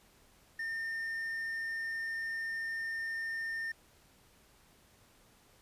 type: tone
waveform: triangle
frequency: 1813 Hz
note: A#6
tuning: 49 cents flat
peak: -33 dBFS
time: 0.59-3.72 s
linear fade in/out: 5 ms
effects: pink hiss -64 dBFS RMS until 5.61 s + resampled to 32000 Hz